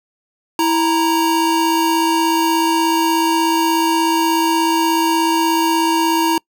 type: tone pair together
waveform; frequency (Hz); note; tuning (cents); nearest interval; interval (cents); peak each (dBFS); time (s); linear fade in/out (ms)
square; 329.6 / 932.2; E4 / A#5; 0 / 0; octave + tritone; 1800; -17; 0.59-6.38; 2
effects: noise-tail reverb RT60 0.1 s tail -26 dB re dry